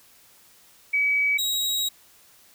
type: tone pair in turn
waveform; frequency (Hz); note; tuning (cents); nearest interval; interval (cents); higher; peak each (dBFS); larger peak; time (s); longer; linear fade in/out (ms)
sine / sawtooth; 2278 / 3822; C#7 / A#7; +47 / +43; major sixth; 896; second; -19 / -20; first; 0.93-1.38 / 1.38-1.89; second; 10
effects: white hiss -55 dBFS RMS until 2.54 s